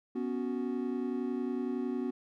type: chord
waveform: triangle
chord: B suspended second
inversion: none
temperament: just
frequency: 246.9 / 277.8 / 370.4 Hz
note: B3 / C#4 / F#4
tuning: 0 / +4 / +2 cents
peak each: -32 / -35 / -35 dBFS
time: 0.15-2.11 s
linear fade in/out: 10 ms
effects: none